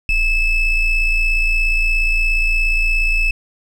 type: ring-modulated tone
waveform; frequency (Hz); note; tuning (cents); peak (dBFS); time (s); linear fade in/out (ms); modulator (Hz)
triangle; 1318.5; E6; 0; -8; 0.09-3.31; 2; 1290
effects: none